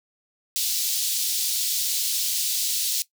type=high-pass noise; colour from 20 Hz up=pink; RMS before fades=-25 dBFS; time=0.56-3.02 s; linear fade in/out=0 ms; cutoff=3700 Hz; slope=24 dB/octave; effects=noise-tail reverb RT60 0.1 s tail -17 dB re dry